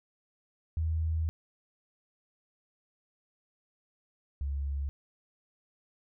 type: tone pair in turn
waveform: sine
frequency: 80.3 / 69.89 Hz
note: E2 / C#2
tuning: -45 / +15 cents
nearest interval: major second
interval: 240 cents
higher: first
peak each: -27 / -30 dBFS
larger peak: first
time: 0.77-1.29 / 4.41-4.89 s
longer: first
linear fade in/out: 0 ms
effects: none